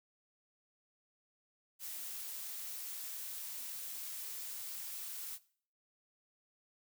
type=noise; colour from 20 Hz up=blue; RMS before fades=-44 dBFS; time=1.79-5.39 s; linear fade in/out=50 ms; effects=noise-tail reverb RT60 0.5 s tail -19 dB re dry